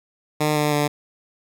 10% pulse tone with pitch steps, 151.4 / 149.23 / 147.09 Hz, D#3 / D3 / D3, -47 / +28 / +3 cents, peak -10 dBFS, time 0.4-0.88 s, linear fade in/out 10 ms, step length 160 ms, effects none

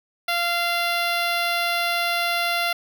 10% pulse tone with notch filter, 691 Hz, F5, 19 cents flat, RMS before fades -23 dBFS, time 0.28-2.73 s, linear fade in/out 5 ms, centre 8100 Hz, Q 1.3, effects none

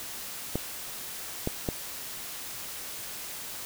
clicks, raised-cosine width 2 ms, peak -14 dBFS, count 3, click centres 0.556 / 1.474 / 1.688 s, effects white hiss -39 dBFS RMS until 3.65 s

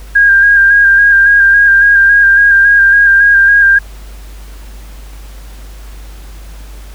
sine tone with vibrato, 1613 Hz, G6, 49 cents sharp, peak -3 dBFS, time 0.15-3.79 s, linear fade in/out 10 ms, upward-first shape square, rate 3.6 Hz, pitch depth 23 cents each way, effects added 50 Hz sine -27 dBFS peak until 6.94 s + pink hiss -39 dBFS RMS until 6.94 s

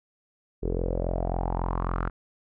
sawtooth tone with low-pass filter sweep, 43.65 Hz, F1, in tune, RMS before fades -28 dBFS, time 0.62-2.1 s, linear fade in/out 20 ms, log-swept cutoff 410 to 1400 Hz, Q 4.8, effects none

